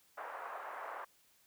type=band-pass noise; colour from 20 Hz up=white; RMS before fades=-45 dBFS; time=0.17-1.05 s; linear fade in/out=10 ms; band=560 to 1400 Hz; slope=24 dB/octave; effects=white hiss -69 dBFS RMS until 1.46 s